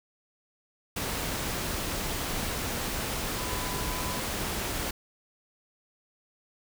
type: tone in noise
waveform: sine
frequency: 1000 Hz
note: B5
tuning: 21 cents sharp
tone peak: -39 dBFS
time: 3.38-4.2 s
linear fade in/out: 5 ms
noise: pink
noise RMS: -32 dBFS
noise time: 0.96-4.91 s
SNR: -10 dB
effects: none